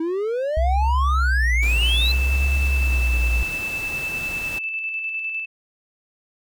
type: exponential sweep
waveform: triangle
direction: up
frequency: 317.4 to 4124 Hz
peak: -19 dBFS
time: 0-2.12 s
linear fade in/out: 5 ms
type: tone with vibrato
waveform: sine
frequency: 63 Hz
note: B1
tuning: 35 cents sharp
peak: -17 dBFS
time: 0.57-3.43 s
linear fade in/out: 0 ms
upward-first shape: sine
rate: 0.64 Hz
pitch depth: 130 cents each way
type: noise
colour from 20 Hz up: pink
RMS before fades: -35 dBFS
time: 1.62-4.59 s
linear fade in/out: 10 ms
type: tone with tremolo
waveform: sine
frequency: 2637 Hz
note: E7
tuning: in tune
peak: -23 dBFS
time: 1.81-5.46 s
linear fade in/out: 20 ms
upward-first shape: square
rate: 9.9 Hz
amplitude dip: 30%
effects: none